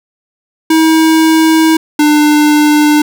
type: tone pair in turn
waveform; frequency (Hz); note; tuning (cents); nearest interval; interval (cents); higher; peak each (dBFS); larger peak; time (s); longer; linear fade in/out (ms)
square; 320 / 299; D#4 / D4; +49 / +31; minor second; 118; first; -6; neither; 0.7-1.77 / 1.99-3.02; first; 5
effects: none